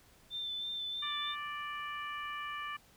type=tone with vibrato; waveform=sine; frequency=3550 Hz; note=A7; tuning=15 cents sharp; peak=-36 dBFS; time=0.3-1.36 s; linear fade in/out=50 ms; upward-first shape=sine; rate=3.1 Hz; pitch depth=21 cents each way
type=harmonic tone; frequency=587.3 Hz; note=D5; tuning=in tune; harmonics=2 / 3 / 4 / 5; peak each=-40 / -44 / -46 / -48 dBFS; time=1.02-2.77 s; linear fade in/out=10 ms
effects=pink hiss -63 dBFS RMS until 2.96 s